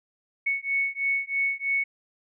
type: beating tone pair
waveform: sine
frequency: 2213 / 2216.1 Hz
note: C#7 / C#7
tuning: -3 / -1 cents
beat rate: 3.1 Hz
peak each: -27 dBFS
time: 0.46-1.84 s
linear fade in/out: 10 ms
effects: none